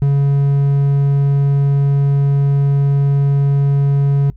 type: tone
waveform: triangle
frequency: 140.3 Hz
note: C#3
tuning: 21 cents sharp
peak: -8 dBFS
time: 0.02-4.3 s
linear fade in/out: 0 ms
effects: noise-tail reverb RT60 0.1 s tail -22 dB re dry + added 50 Hz sine -36 dBFS peak until 4.36 s